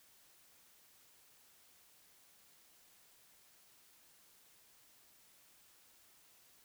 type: silence
effects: white hiss -66 dBFS RMS until 6.64 s